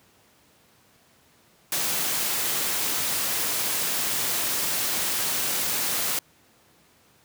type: noise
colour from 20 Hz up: white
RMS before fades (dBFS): -26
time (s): 1.72-6.19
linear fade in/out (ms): 2
effects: pink hiss -59 dBFS RMS until 7.24 s + high-pass 100 Hz 12 dB/octave

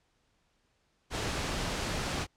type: noise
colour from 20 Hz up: pink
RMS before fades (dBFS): -33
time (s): 1.1-2.27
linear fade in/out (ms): 50
effects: pink hiss -73 dBFS RMS until 2.36 s + low-pass 7000 Hz 12 dB/octave

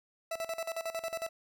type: tone with tremolo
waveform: 40% pulse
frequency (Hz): 659.3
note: E5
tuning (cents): 0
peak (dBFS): -32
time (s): 0.31-1.29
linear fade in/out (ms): 5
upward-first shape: square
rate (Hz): 11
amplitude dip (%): 80
effects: none

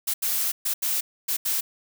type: noise bursts at uneven times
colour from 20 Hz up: blue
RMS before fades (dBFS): -25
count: 6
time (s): 0.07-0.14 / 0.22-0.52 / 0.65-0.74 / 0.82-1.01 / 1.28-1.37 / 1.45-1.61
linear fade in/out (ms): 10
effects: none

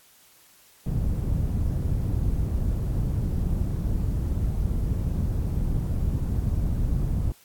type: low-pass noise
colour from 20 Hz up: white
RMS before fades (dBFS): -25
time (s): 0.86-7.32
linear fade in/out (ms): 2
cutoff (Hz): 100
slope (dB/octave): 12
effects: white hiss -56 dBFS RMS until 7.44 s + AAC 64 kbps

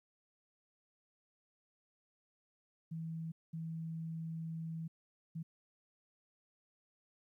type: tone bursts at uneven times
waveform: sine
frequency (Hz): 162.7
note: E3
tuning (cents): -22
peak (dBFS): -39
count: 3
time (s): 2.91-3.32 / 3.53-4.88 / 5.35-5.43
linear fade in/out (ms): 10
effects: 13-bit

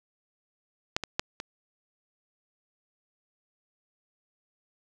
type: clicks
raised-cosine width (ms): 0.2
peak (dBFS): -8 / -15 / -8 / -18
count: 4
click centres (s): 0.965 / 1.037 / 1.195 / 1.401
effects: none

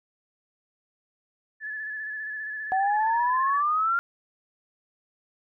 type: tone with vibrato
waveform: sine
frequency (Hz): 1727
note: A6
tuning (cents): -33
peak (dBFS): -31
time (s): 1.6-3.63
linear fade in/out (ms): 50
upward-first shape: square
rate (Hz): 15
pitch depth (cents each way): 26
type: exponential sweep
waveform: sine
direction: up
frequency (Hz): 748 to 1406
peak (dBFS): -21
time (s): 2.72-3.99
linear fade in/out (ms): 0
effects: none

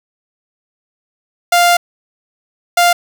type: tone pair in turn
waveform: sawtooth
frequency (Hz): 698.5 / 698.5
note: F5 / F5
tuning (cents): 0 / 0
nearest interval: unison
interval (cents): 0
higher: neither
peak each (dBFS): -4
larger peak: neither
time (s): 1.52-1.77 / 2.77-2.93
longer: first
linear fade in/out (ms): 5
effects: none

